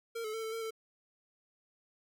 square tone with pitch steps, 460.4 / 431.7 / 448 / 442.3 / 454.1 / 444.3 Hz, A#4 / A4 / A4 / A4 / A#4 / A4, -22 / -33 / +31 / +9 / -45 / +17 cents, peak -37 dBFS, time 0.15-0.708 s, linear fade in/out 10 ms, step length 93 ms, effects none

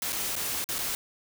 white noise with dropouts, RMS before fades -31 dBFS, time 0.02-0.95 s, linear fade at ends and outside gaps 1 ms, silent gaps 0.123-0.128 / 0.355-0.363 / 0.642-0.689 / 0.784-0.788 s, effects none

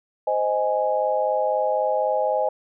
sine chord, Ab major, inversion first, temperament just, 519.1 / 623 / 830.6 Hz, C5 / Eb5 / Ab5, -14 / +2 / 0 cents, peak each -24 / -23 / -24 dBFS, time 0.27-2.49 s, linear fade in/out 5 ms, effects none

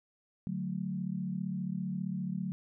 sine chord, D major, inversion none, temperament equal, 146.83 / 185 / 220 Hz, D3 / F#3 / A3, 0 / 0 / 0 cents, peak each -40 / -34 / -40 dBFS, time 0.47-2.52 s, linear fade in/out 0 ms, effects none

